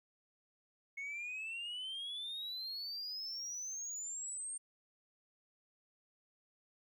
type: exponential sweep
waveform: sine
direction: up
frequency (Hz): 2184 to 8730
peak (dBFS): -38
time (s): 0.97-4.58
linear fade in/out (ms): 10
effects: tanh soft clip ceiling -39 dBFS + 13-bit

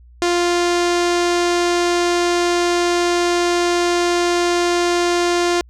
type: tone with low-pass filter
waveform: sawtooth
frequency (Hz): 349.2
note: F4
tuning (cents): 0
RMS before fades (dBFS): -17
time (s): 0.22-5.61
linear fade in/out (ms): 0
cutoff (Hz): 6700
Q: 1.4
effects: added 60 Hz sine -42 dBFS peak until 5.69 s

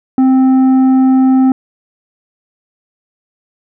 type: tone with tanh clipping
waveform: sine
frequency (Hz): 261.6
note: C4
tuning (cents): 0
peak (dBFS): -7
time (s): 0.18-1.52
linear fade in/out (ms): 2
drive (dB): 7
effects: none

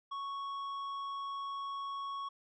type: tone with tanh clipping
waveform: sine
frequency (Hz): 1108.7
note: C#6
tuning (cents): 0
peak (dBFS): -39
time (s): 0.11-2.29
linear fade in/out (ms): 10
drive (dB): 10
effects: low-pass 5000 Hz 12 dB/octave

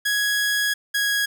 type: tone pair in turn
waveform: sawtooth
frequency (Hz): 1665 / 1656.1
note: G#6 / G#6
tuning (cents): +4 / -5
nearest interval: unison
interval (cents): 9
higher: first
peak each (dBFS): -16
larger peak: neither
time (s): 0.05-0.74 / 0.94-1.26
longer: first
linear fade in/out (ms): 10
effects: none

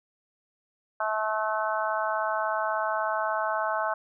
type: harmonic tone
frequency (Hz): 216.4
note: A3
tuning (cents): -29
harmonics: 3 / 4 / 5 / 6 / 7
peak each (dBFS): -30 / -31 / -32 / -33 / -33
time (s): 1-3.94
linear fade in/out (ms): 5
effects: none

